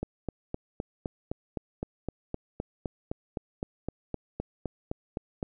click train, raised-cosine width 2 ms, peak -18 dBFS, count 22, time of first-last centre 0.03-5.428 s, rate 3.89 Hz, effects none

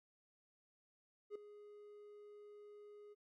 triangle tone with ADSR envelope, 415.3 Hz, G#4, in tune, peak -39 dBFS, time 1.3-3.15 s, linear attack 54 ms, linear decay 3 ms, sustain -14 dB, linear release 28 ms, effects none

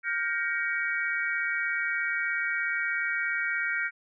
sine chord, G half-diminished seventh, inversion third, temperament just, 1411.2 / 1568 / 1881.6 / 2258 Hz, F6 / G6 / Bb6 / Db7, +18 / 0 / +16 / +31 cents, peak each -32 dBFS, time 0.03-3.91 s, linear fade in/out 50 ms, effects none

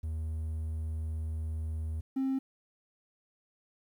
triangle tone pair in turn, 79.2 / 266.4 Hz, D#2 / C4, +31 / +31 cents, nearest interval octave + major sixth, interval 2100 cents, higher second, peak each -30 / -25 dBFS, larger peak second, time 0.03-2.01 / 2.16-2.39 s, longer first, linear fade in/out 10 ms, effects tanh soft clip ceiling -23 dBFS + 11-bit

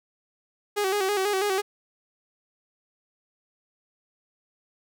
sawtooth tone with vibrato, 396.2 Hz, G4, 18 cents sharp, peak -19 dBFS, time 0.76-1.62 s, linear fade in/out 20 ms, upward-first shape square, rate 6.1 Hz, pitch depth 71 cents each way, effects none

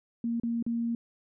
sine tone with dropouts, 233.1 Hz, A#3, in tune, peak -27 dBFS, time 0.24-0.95 s, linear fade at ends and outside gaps 2 ms, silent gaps 0.399-0.434 / 0.626-0.664 s, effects none

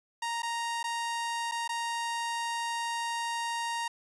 sawtooth tone with dropouts, 932.3 Hz, A#5, in tune, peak -27 dBFS, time 0.22-3.88 s, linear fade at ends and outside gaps 5 ms, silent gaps 0.421-0.43 / 0.83-0.84 / 1.514-1.519 / 1.678-1.691 s, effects resampled to 24000 Hz

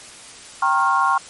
sine chord, G half-diminished seventh, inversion none, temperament equal with one note detuned, 784 / 932.3 / 1082.8 / 1396.9 Hz, G5 / Bb5 / Db6 / F6, 0 / 0 / -41 / 0 cents, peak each -22 / -23 / -17 / -22 dBFS, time 0.62-1.18 s, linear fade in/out 5 ms, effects white hiss -40 dBFS RMS until 1.29 s + MP3 48 kbps

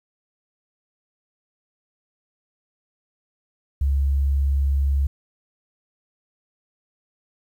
sine tone, 69.3 Hz, C#2, in tune, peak -17 dBFS, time 3.81-5.07 s, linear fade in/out 5 ms, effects 9-bit

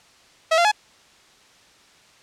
sawtooth tone with pitch steps, 646 / 690 / 845 Hz, E5 / F5 / G#5, -35 / -21 / +30 cents, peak -11 dBFS, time 0.51-0.717 s, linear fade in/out 10 ms, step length 69 ms, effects white hiss -53 dBFS RMS until 2.22 s + low-pass 6000 Hz 12 dB/octave

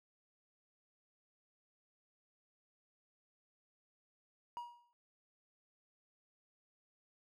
triangle tone with exponential decay, 956 Hz, A#5, 43 cents sharp, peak -37 dBFS, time 4.57-4.93 s, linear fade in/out 0 ms, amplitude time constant 77 ms, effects none

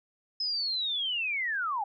sine linear sweep, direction down, 5150 to 775 Hz, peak -28 dBFS, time 0.4-1.84 s, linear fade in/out 5 ms, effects none

